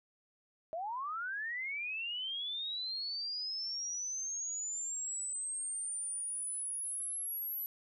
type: linear sweep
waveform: sine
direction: up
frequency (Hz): 622.3 to 11860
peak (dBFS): -36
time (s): 0.73-7.66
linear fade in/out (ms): 0
effects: none